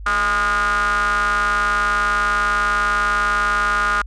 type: ring-modulated tone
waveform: square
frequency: 100 Hz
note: G2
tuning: 35 cents sharp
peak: -14 dBFS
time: 0.06-4.02 s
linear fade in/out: 5 ms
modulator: 1330 Hz
effects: added 50 Hz sine -30 dBFS peak until 4.06 s + resampled to 22050 Hz